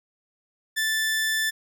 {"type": "tone", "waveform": "sawtooth", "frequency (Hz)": 1760, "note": "A6", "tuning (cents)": 0, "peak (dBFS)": -19, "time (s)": [0.76, 1.51], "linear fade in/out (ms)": 20, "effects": []}